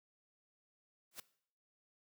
white noise with exponential growth, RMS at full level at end -41 dBFS, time 1.11-1.2 s, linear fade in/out 5 ms, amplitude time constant 18 ms, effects noise-tail reverb RT60 0.6 s tail -19 dB re dry + high-pass 150 Hz 12 dB/octave

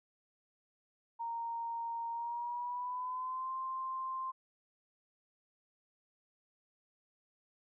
sine tone with pitch glide, 928 to 1047.7 Hz, A#5 to C6, -8 to +2 cents, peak -36 dBFS, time 1.19-4.32 s, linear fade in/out 20 ms, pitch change +210 cents, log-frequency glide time 2.11-3.52 s, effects none

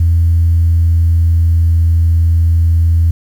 sine tone with pitch glide, 83.8 to 83.17 Hz, E2 to E2, +29 to +16 cents, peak -6 dBFS, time 0-3.11 s, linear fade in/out 5 ms, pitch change -13 cents, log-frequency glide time 0.27-1.75 s, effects tanh soft clip ceiling -3 dBFS + 7-bit

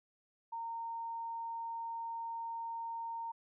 sine tone, 920 Hz, A#5, 23 cents flat, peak -38 dBFS, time 0.52-3.32 s, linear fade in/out 10 ms, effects none

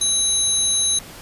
sine tone cluster, 3913 / 6350 / 10750 Hz, B7 / G8 / E9, -17 / +21 / +33 cents, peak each -21 dBFS, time 0.01-0.99 s, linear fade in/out 5 ms, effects pink hiss -39 dBFS RMS until 1.21 s + resampled to 32000 Hz

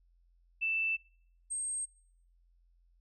sine tone pair in turn, 2653 / 8423 Hz, E7 / C9, +10 / +11 cents, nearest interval octave + minor sixth, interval 2001 cents, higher second, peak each -29 / -33 dBFS, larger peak first, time 0.61-0.97 / 1.5-1.86 s, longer neither, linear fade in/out 20 ms, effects noise-tail reverb RT60 0.7 s tail -26 dB re dry + added 43 Hz sine -64 dBFS peak until 3 s

